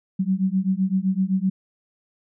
sine beating tone pair, 185.8 / 193.6 Hz, F#3 / G3, +7 / -21 cents, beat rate 7.8 Hz, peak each -22 dBFS, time 0.19-1.5 s, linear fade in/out 10 ms, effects none

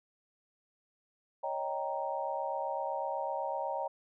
sine chord, Eb dominant seventh, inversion third, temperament equal, 554.4 / 622.3 / 784 / 932.3 Hz, Db5 / Eb5 / G5 / Bb5, 0 / 0 / 0 / 0 cents, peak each -38 / -39 / -38 / -37 dBFS, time 1.43-3.88 s, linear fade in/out 10 ms, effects none

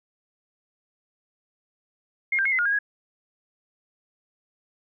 sine tone with pitch steps, 2135 / 1582 / 2162 / 2046 / 1427 / 1627 / 1661 Hz, C7 / G6 / C#7 / C7 / F6 / G#6 / G#6, +34 / +15 / -44 / -39 / +37 / -36 / 0 cents, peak -20 dBFS, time 2.32-2.789 s, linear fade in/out 5 ms, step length 67 ms, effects none

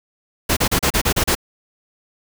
pink noise bursts, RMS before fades -17 dBFS, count 8, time 0.49-1.352 s, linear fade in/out 10 ms, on 78 ms, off 34 ms, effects none

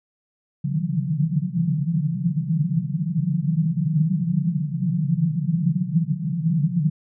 white band-pass noise, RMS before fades -22 dBFS, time 0.64-6.9 s, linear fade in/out 10 ms, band 140 to 180 Hz, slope 96 dB/octave, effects none

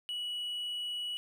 triangle tone with hard clipping, 2934 Hz, F#7, 15 cents flat, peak -35 dBFS, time 0.09-1.17 s, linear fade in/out 0 ms, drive 5 dB, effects none

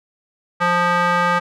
square tone with band-pass filter, 175.6 Hz, F3, 10 cents sharp, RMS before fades -17 dBFS, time 0.6-1.4 s, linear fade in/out 20 ms, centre 1300 Hz, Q 2, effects none

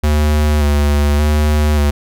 square tone with vibrato, 74 Hz, D2, 14 cents sharp, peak -11 dBFS, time 0.03-1.91 s, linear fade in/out 10 ms, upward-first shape square, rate 0.86 Hz, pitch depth 28 cents each way, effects none

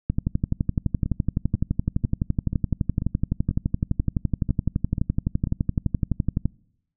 two click trains, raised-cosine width 5 ms, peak -14 / -9 dBFS, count 10 / 76, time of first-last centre 1.06-5.472 / 0.1-6.456 s, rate 2.04 / 11.8 Hz, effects noise-tail reverb RT60 0.8 s tail -26 dB re dry

